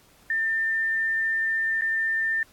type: tone with dropouts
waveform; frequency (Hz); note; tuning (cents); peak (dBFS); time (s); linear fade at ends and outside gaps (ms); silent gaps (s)
sine; 1796; A6; +35; -22; 0.3-2.43; 2; 1.811-1.819
effects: pink hiss -57 dBFS RMS until 2.52 s + AAC 64 kbps